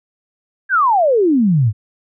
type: exponential sweep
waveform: sine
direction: down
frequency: 1659 to 98 Hz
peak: -10 dBFS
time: 0.69-1.73 s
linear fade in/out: 50 ms
effects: none